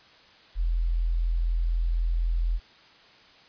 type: tone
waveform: sine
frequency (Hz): 42.03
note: E1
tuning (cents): +34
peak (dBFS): -22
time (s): 0.55-2.6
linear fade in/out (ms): 50
effects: white hiss -54 dBFS RMS until 3.48 s + resampled to 11025 Hz